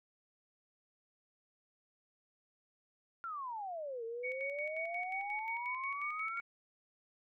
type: exponential two-way sweep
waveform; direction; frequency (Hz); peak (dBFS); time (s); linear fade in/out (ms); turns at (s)
sine; down then up; 1400 to 450 to 1400; -39; 3.24-6.4; 0; 4.04
type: tone with tremolo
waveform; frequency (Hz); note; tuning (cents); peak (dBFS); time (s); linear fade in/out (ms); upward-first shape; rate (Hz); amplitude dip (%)
sine; 2237; C#7; +15; -37; 4.23-6.41; 20; square; 5.6; 55
effects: none